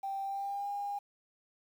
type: tone with pitch glide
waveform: triangle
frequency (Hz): 784 to 809.8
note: G5 to G#5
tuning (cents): 0 to -44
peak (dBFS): -30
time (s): 0.03-0.99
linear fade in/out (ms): 10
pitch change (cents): +56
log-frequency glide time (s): 0.24-0.7
effects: tanh soft clip ceiling -32 dBFS + 10-bit